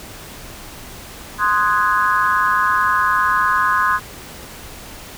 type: chord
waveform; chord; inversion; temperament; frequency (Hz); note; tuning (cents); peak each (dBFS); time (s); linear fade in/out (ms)
sine; Ab dominant seventh; first; equal with one note detuned; 1042.9 / 1244.5 / 1480 / 1661.2; C6 / Eb6 / Gb6 / Ab6; -6 / 0 / 0 / 0; -17 / -19 / -21 / -21; 1.38-4; 50
effects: pink hiss -36 dBFS RMS until 5.17 s